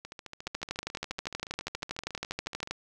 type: two click trains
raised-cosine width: 0.2 ms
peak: -24 / -15 dBFS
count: 38 / 29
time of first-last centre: 0.05-2.674 / 0.47-2.71 s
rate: 14.1 / 12.5 Hz
effects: none